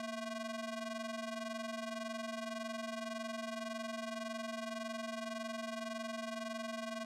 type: ring-modulated tone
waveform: sawtooth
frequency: 441.8 Hz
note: A4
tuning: 7 cents sharp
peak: -33 dBFS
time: 0-7.05 s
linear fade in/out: 2 ms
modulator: 210 Hz
effects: low-pass 8000 Hz 12 dB/octave